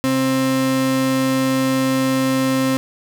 35% pulse tone pair together, 131.85 / 263.7 Hz, C3 / C4, +14 / +14 cents, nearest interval octave, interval 1200 cents, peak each -24 / -15 dBFS, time 0.04-2.77 s, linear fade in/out 0 ms, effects none

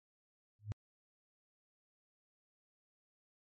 sine tone with exponential growth, 104.9 Hz, G#2, 18 cents sharp, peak -32 dBFS, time 0.59-0.72 s, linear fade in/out 0 ms, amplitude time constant 27 ms, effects MP3 32 kbps

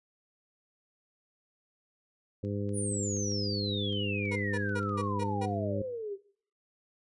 harmonic tone, 101.6 Hz, G#2, 38 cents flat, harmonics 1 / 2 / 3 / 4 / 5, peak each -34 / -37 / -39 / -40 / -41 dBFS, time 2.43-5.82 s, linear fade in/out 5 ms
clicks, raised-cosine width 0.2 ms, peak -40 dBFS, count 9, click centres 2.449 / 2.692 / 3.168 / 3.319 / 3.928 / 4.255 / 4.694 / 4.83 / 4.894 s
sine exponential sweep, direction down, 9760 to 380.5 Hz, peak -34 dBFS, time 2.73-6.18 s, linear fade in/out 50 ms
30% pulse tone bursts, 480.3 Hz, B4, 48 cents flat, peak -32 dBFS, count 6, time 4.31-5.46 s, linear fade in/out 10 ms, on 50 ms, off 170 ms
effects noise-tail reverb RT60 0.5 s tail -18 dB re dry + resampled to 24000 Hz

